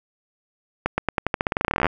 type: accelerating click train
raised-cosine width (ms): 0.5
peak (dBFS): -5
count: 23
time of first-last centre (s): 0.86-1.867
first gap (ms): 120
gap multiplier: 0.89
effects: none